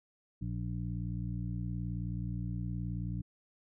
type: harmonic tone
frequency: 59 Hz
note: A#1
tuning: 22 cents sharp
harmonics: 1 / 2 / 3 / 5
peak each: -40 / -37 / -39 / -47 dBFS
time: 0.41-3.22 s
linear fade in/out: 10 ms
effects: none